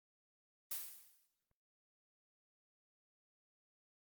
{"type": "noise with exponential decay", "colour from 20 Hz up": "blue", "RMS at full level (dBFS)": -39, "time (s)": [0.71, 1.27], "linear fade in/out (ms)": 5, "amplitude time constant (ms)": 120, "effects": ["noise-tail reverb RT60 1.0 s tail -17 dB re dry", "Opus 32 kbps"]}